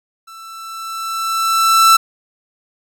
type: tone with level ramp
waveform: 45% pulse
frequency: 1331 Hz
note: E6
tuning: 16 cents sharp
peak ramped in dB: -35 to -5 dBFS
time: 0.27-1.97 s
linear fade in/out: 10 ms
effects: none